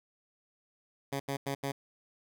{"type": "tone bursts at uneven times", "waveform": "10% pulse", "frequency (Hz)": 138.59, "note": "C#3", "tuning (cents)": 0, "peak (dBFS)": -24, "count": 4, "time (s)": [[1.12, 1.2], [1.28, 1.37], [1.46, 1.55], [1.63, 1.72]], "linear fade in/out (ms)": 10, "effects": []}